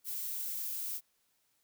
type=noise; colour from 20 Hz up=violet; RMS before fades=-38 dBFS; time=0.04-1.01 s; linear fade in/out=50 ms; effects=white hiss -75 dBFS RMS until 1.63 s